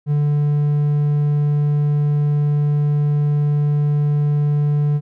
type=tone; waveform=triangle; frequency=146.83 Hz; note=D3; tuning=in tune; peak=-12 dBFS; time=0.06-5.01 s; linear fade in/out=50 ms; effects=none